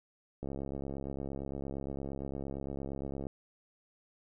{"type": "click train", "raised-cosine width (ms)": 2, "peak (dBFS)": -26, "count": 196, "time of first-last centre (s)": [0.43, 3.268], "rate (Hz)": 68.7, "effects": []}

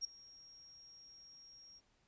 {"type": "tone with ADSR envelope", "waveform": "sine", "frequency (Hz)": 5588, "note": "F8", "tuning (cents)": 0, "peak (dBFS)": -34, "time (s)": [0.01, 1.81], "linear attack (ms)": 37, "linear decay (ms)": 5, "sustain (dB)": -22, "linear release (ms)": 39, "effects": ["pink hiss -75 dBFS RMS until 2.07 s", "resampled to 16000 Hz"]}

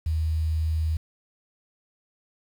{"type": "tone with quantisation", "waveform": "sine", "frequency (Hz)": 79.4, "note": "D#2", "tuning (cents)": 36, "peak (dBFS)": -22, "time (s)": [0.06, 0.97], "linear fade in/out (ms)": 5, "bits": 8, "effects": []}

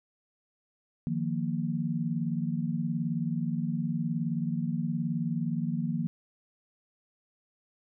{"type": "chord", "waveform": "sine", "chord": "Eb suspended second", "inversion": "none", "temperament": "equal", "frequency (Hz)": [155.56, 174.61, 233.1], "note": ["Eb3", "F3", "Bb3"], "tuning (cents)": [0, 0, 0], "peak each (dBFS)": -32, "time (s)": [1.07, 6.07], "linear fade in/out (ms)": 0, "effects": []}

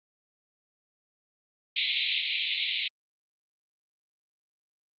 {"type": "band-pass noise", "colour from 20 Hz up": "white", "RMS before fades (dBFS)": -29, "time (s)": [1.76, 2.88], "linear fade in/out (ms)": 5, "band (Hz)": [2100, 4000], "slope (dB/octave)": 96, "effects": ["Opus 32 kbps"]}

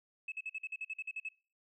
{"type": "tone bursts", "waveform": "sine", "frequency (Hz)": 2596, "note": "E7", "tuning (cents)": -27, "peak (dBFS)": -36, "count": 12, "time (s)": [0.28, 1.288], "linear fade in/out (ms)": 5, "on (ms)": 40, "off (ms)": 48, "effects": ["noise-tail reverb RT60 0.4 s tail -23 dB re dry", "tanh soft clip ceiling -32 dBFS"]}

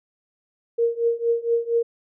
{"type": "tone with tremolo", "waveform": "sine", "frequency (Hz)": 466.2, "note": "A#4", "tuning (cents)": 0, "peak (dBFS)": -15, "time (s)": [0.78, 1.83], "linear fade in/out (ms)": 10, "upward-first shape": "triangle", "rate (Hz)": 4.3, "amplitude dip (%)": 95, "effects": []}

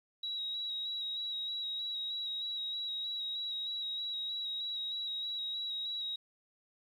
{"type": "tone with vibrato", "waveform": "sine", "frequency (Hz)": 3851, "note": "B7", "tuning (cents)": -44, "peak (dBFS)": -35, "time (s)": [0.23, 6.16], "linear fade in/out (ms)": 5, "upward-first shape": "square", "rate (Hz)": 3.2, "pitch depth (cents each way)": 19, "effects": ["11-bit"]}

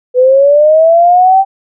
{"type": "linear sweep", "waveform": "sine", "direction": "up", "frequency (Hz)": [493.9, 784], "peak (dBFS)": -3, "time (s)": [0.14, 1.45], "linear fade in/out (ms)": 50, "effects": []}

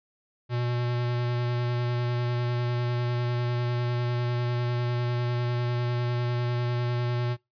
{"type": "tone with vibrato", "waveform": "square", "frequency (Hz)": 121.3, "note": "B2", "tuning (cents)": -31, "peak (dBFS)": -26, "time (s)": [0.49, 7.37], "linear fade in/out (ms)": 50, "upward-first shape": "sine", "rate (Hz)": 10, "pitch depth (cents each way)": 14, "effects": ["noise-tail reverb RT60 0.2 s tail -23 dB re dry", "resampled to 11025 Hz"]}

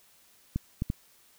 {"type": "clicks", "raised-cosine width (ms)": 5, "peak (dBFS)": -16, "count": 3, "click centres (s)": [0.56, 0.821, 0.901], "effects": ["white hiss -61 dBFS RMS until 1.38 s"]}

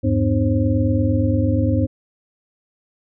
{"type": "tone cluster", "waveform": "sine", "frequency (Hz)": [80.9, 101.4, 253.2, 301.9, 532], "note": ["E2", "G#2", "B3", "D4", "C5"], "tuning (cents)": [-32, -41, 43, 48, 29], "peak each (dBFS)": [-24, -18, -21, -23, -25], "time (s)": [0.03, 1.87], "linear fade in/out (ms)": 20, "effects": []}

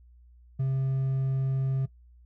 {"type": "tone with hard clipping", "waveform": "triangle", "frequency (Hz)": 133.6, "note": "C3", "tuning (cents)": 36, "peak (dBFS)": -25, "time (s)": [0.59, 1.86], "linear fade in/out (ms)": 10, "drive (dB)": 5, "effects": ["noise-tail reverb RT60 0.1 s tail -19 dB re dry", "added 60 Hz sine -52 dBFS peak until 2.25 s"]}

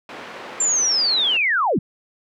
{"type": "band-pass noise", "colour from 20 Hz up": "pink", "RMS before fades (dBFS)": -36, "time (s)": [0.09, 1.37], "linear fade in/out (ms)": 2, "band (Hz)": [380, 2500], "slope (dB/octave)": 12}
{"type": "linear sweep", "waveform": "sine", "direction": "down", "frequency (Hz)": [7400, 125.5], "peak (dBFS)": -16, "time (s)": [0.6, 1.79], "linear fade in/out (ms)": 5}
{"effects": []}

